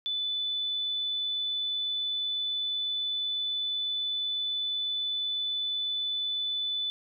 sine tone, 3494 Hz, A7, 13 cents flat, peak -28 dBFS, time 0.06-6.9 s, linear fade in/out 0 ms, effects none

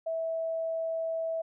sine tone, 653 Hz, E5, 17 cents flat, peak -29 dBFS, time 0.06-1.42 s, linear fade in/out 10 ms, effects none

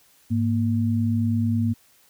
sine tone pair together, 103.83 / 233.1 Hz, G#2 / A#3, 0 / 0 cents, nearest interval octave + major second, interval 1400 cents, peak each -22 dBFS, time 0.3-1.74 s, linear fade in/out 20 ms, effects white hiss -58 dBFS RMS until 2.09 s

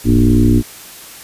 sine tone with frequency modulation, 170 Hz, F3, 46 cents flat, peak -7 dBFS, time 0.04-0.63 s, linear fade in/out 50 ms, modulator 61.3 Hz, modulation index 2.6, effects white hiss -35 dBFS RMS until 1.23 s + resampled to 32000 Hz

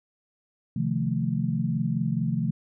sine chord, F dominant seventh, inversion second, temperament equal, 130.81 / 155.56 / 174.61 / 220 Hz, C3 / Eb3 / F3 / A3, 0 / 0 / 0 / 0 cents, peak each -29 dBFS, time 0.76-2.51 s, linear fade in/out 5 ms, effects none

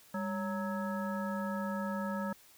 harmonic tone with a mistuned harmonic, 185.4 Hz, F#3, 4 cents sharp, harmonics 1 / 3 / 5 / 7 / 9, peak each -35 / -40 / -42 / -43 / -45 dBFS, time 0.14-2.33 s, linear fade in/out 5 ms, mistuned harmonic 1, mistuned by +140 cents, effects white hiss -60 dBFS RMS until 2.57 s

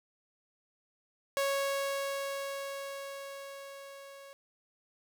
sawtooth tone with level ramp, 553 Hz, C#5, 4 cents flat, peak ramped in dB -24 to -45 dBFS, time 1.37-4.33 s, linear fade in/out 0 ms, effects none

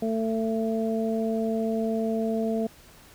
harmonic tone, 223.2 Hz, A3, 25 cents sharp, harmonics 1 / 2 / 3, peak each -26 / -29 / -31 dBFS, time 0.02-2.67 s, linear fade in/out 5 ms, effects pink hiss -52 dBFS RMS until 3.14 s

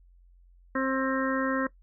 harmonic tone, 265.1 Hz, C4, 23 cents sharp, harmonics 1 / 2 / 4 / 5 / 6 / 7, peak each -28 / -31 / -34 / -35 / -36 / -36 dBFS, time 0.75-1.67 s, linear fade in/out 5 ms, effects noise-tail reverb RT60 0.1 s tail -18 dB re dry + added 44 Hz sine -54 dBFS peak until 1.82 s

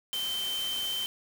sine tone in noise, 3100 Hz, G7, 20 cents flat, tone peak -30 dBFS, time 0.13-1.06 s, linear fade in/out 0 ms, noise white, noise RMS -39 dBFS, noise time 0.13-1.06 s, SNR +6 dB, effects none

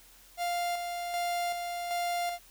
45% pulse tone with tremolo, 698.5 Hz, F5, in tune, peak -29 dBFS, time 0.37-2.39 s, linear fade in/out 50 ms, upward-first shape square, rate 1.3 Hz, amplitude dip 40%, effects added 41 Hz sine -62 dBFS peak until 2.5 s + white hiss -57 dBFS RMS until 2.5 s

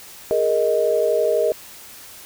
sine chord, Ab suspended second, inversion none, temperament just, 415.3 / 467.2 / 623 Hz, Ab4 / Bb4 / Eb5, 0 / +4 / +2 cents, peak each -22 / -20 / -19 dBFS, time 0.31-1.52 s, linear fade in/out 0 ms, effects white hiss -41 dBFS RMS until 2.25 s

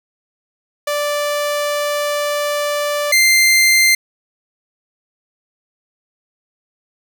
sawtooth tone pair in turn, 586 / 2088 Hz, D5 / C7, -4 / -4 cents, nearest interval octave + minor seventh, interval 2200 cents, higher second, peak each -13 / -6 dBFS, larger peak second, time 0.87-3.12 / 3.12-3.95 s, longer first, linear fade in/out 5 ms, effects none

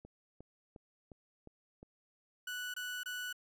click train, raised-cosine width 2 ms, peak -38 dBFS, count 6, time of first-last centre 0.05-1.829 s, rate 2.81 Hz
30% pulse tone bursts, 1480 Hz, F#6, in tune, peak -36 dBFS, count 3, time 2.47-3.328 s, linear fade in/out 5 ms, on 270 ms, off 24 ms
effects none

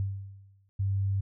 sine tone with exponential decay, 98 Hz, G2, in tune, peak -25 dBFS, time 0-0.69 s, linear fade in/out 0 ms, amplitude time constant 150 ms
sine tone, 98 Hz, G2, in tune, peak -25 dBFS, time 0.79-1.21 s, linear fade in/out 10 ms
effects none

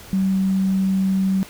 sine tone, 191.3 Hz, G3, 42 cents flat, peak -16 dBFS, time 0.13-1.43 s, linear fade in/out 0 ms, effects pink hiss -41 dBFS RMS until 1.49 s

